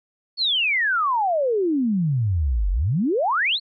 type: exponential two-way sweep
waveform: sine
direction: down then up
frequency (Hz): 4512 to 43.65 to 4512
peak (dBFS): -18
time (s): 0.37-3.6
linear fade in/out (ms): 50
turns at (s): 2.71
effects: none